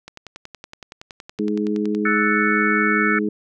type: click train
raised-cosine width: 0.2 ms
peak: -19 dBFS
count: 21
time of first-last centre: 0.08-1.949 s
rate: 10.7 Hz
type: harmonic tone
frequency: 105 Hz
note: G#2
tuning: 19 cents sharp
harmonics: 2 / 3 / 4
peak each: -22 / -24 / -25 dBFS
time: 1.39-3.29 s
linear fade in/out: 5 ms
type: chord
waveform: sine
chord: F# minor seventh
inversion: third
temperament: equal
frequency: 1318.5 / 1480 / 1760 / 2217 Hz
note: E6 / F#6 / A6 / C#7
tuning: 0 / 0 / 0 / 0 cents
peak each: -23 dBFS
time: 2.05-3.19 s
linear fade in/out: 5 ms
effects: none